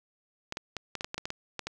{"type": "clicks", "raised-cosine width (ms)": 0.2, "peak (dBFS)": -17, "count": 12, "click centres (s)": [0.524, 0.571, 0.767, 0.953, 1.009, 1.045, 1.144, 1.18, 1.255, 1.304, 1.593, 1.67], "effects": []}